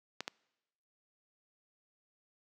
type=clicks; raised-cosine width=0.2 ms; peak=-19 dBFS; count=2; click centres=0.206 / 0.279 s; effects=noise-tail reverb RT60 1.0 s tail -25 dB re dry + high-pass 200 Hz 12 dB/octave